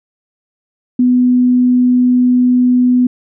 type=tone; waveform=sine; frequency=248.9 Hz; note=B3; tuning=14 cents sharp; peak=-7 dBFS; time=0.99-3.07 s; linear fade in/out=5 ms; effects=none